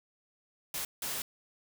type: noise bursts at uneven times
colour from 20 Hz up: white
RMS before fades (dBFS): -36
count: 2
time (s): 0.74-0.85 / 1.02-1.22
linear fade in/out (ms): 2
effects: none